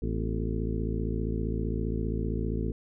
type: harmonic tone with a mistuned harmonic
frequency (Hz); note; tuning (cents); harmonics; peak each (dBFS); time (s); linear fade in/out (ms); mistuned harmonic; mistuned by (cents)
55.2; A1; +6; 1 / 2 / 3 / 4 / 5 / 6 / 7 / 8; -31 / -34 / -36 / -37 / -38 / -39 / -39 / -40; 0.02-2.72; 5; 5; -120
effects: none